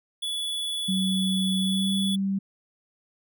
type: tone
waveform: square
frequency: 3424 Hz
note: A7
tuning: 48 cents flat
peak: -28 dBFS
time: 0.22-2.16 s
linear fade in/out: 10 ms
type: tone with pitch glide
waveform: sine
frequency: 189.8 to 195.02 Hz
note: F#3 to G3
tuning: +44 to -9 cents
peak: -23 dBFS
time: 0.88-2.39 s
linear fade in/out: 10 ms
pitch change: +47 cents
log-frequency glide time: 1.6-1.93 s
effects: none